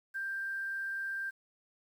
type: tone with quantisation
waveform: sine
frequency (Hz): 1581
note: G6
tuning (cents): +14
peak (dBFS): -34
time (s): 0.14-1.31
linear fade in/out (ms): 20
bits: 10
effects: none